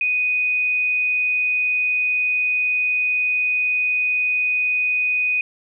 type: tone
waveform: sine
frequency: 2489 Hz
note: D#7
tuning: in tune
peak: -17 dBFS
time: 0.01-5.41 s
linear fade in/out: 2 ms
effects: none